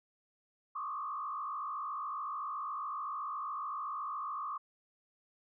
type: tone with frequency modulation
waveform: sine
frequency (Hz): 1158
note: D6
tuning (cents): -25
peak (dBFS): -36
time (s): 0.75-4.58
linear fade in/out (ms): 10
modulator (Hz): 53.8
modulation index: 1.6
effects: none